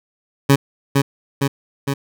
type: tone with echo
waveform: 20% pulse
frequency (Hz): 138.59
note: C#3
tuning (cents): 0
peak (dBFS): -4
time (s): 0.49-0.56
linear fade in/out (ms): 10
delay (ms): 460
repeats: 3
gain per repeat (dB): -3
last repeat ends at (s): 1.94
effects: none